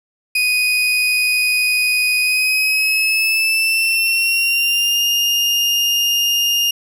35% pulse tone with pitch glide, 2489 to 2826 Hz, D#7 to F7, 0 to +20 cents, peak -12 dBFS, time 0.35-6.71 s, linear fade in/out 5 ms, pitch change +220 cents, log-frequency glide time 2.2-5.03 s, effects none

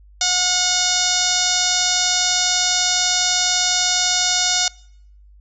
harmonic tone with a mistuned harmonic, 728 Hz, F#5, 28 cents flat, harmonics 1 / 2 / 3 / 4 / 5 / 6 / 7 / 8 / 9 / 10, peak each -27 / -28 / -29 / -29 / -23 / -25 / -23 / -23 / -26 / -25 dBFS, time 0.21-4.68 s, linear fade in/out 2 ms, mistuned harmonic 2, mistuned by -17 cents, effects noise-tail reverb RT60 0.7 s tail -24 dB re dry + added 50 Hz sine -44 dBFS peak until 5.4 s

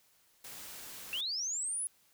white noise, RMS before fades -47 dBFS, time 0.44-1.21 s, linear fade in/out 5 ms
sine linear sweep, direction up, 2637 to 10548 Hz, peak -33 dBFS, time 1.13-1.87 s, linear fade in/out 0 ms
effects white hiss -68 dBFS RMS until 2.13 s

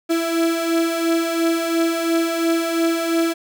35% pulse beating tone pair, 329.6 / 332.5 Hz, E4 / E4, 0 / +15 cents, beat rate 2.9 Hz, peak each -22 / -17 dBFS, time 0.09-3.34 s, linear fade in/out 20 ms, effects none

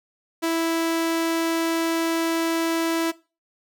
sawtooth tone, 329.6 Hz, E4, in tune, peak -17 dBFS, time 0.42-3.12 s, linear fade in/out 20 ms, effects noise-tail reverb RT60 0.3 s tail -19 dB re dry

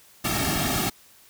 pink noise with comb filter, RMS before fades -25 dBFS, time 0.24-0.9 s, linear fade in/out 10 ms, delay 2 ms, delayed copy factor -0.9, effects white hiss -54 dBFS RMS until 1.29 s

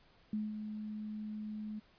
sine tone with ADSR envelope, 213.2 Hz, G#3, 46 cents sharp, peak -32 dBFS, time 0.33-1.8 s, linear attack 3 ms, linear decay 190 ms, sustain -7 dB, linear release 15 ms, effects pink hiss -66 dBFS RMS until 1.98 s + resampled to 11025 Hz

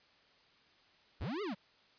square linear two-way sweep, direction up then down, 38.1 to 440 to 165.9 Hz, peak -37 dBFS, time 1.2-1.55 s, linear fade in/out 20 ms, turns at 1.42 s, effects white hiss -66 dBFS RMS until 1.98 s + resampled to 11025 Hz

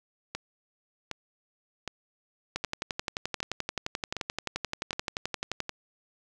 two click trains, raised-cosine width 0.2 ms, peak -13 / -16 dBFS, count 36 / 8, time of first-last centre 2.56-5.603 / 0.35-5.694 s, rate 11.5 / 1.31 Hz, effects none

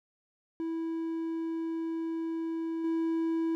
triangle tone with level steps, 327.7 Hz, E4, 10 cents flat, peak -29 / -25 dBFS, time 0.6-3.55 s, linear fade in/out 0 ms, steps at 2.84 s, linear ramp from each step 5 ms, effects none

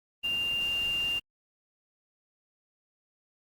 sine tone in noise, 2794 Hz, F7, in tune, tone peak -27 dBFS, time 0.23-1.2 s, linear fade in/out 20 ms, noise pink, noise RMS -45 dBFS, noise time 0.23-1.2 s, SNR +15 dB, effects Opus 32 kbps

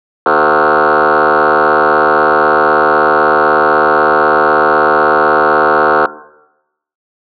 sine tone with frequency modulation, 909 Hz, A#5, 44 cents flat, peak -5 dBFS, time 0.26-6.06 s, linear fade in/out 2 ms, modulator 76.1 Hz, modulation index 7.3, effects noise-tail reverb RT60 0.9 s tail -18 dB re dry + tanh soft clip ceiling -3 dBFS

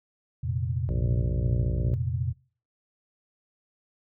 sine chord, F suspended fourth, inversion none, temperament just, 87.31 / 116.41 / 130.96 Hz, F2 / Bb2 / C3, 0 / -2 / +2 cents, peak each -30 dBFS, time 0.43-2.33 s, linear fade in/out 10 ms
harmonic tone, 59.4 Hz, A#1, 33 cents sharp, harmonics 1 / 2 / 3 / 4 / 5 / 6 / 7 / 8 / 9 / 10, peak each -28 / -32 / -35 / -43 / -44 / -41 / -44 / -49 / -45 / -46 dBFS, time 0.89-1.94 s, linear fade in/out 0 ms
effects noise-tail reverb RT60 0.4 s tail -21 dB re dry

